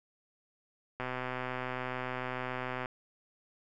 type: click train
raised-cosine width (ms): 0.5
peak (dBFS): -21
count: 237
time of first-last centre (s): 1-2.858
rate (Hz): 127
effects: none